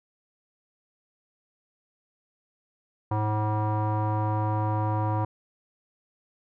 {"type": "tone with low-pass filter", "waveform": "square", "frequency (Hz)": 107, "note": "A2", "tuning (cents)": -48, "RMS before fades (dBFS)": -26, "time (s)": [3.11, 5.25], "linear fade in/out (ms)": 5, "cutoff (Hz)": 960, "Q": 4.6, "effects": []}